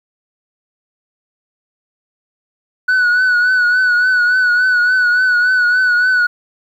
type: tone with vibrato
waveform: sine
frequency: 1480 Hz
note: F#6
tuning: in tune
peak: -7 dBFS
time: 2.88-6.27 s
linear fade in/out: 10 ms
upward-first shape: triangle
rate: 3.5 Hz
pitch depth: 52 cents each way
effects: tanh soft clip ceiling -9 dBFS + 8-bit